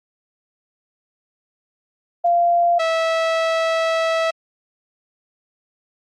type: tone pair in turn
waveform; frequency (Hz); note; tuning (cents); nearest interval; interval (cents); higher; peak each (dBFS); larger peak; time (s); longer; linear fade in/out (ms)
sine / sawtooth; 692 / 652.9; F5 / E5; -16 / -17; minor second; 101; first; -13 / -13; neither; 2.24-2.79 / 2.79-4.31; second; 10
effects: low-pass 4000 Hz 12 dB/octave + Opus 32 kbps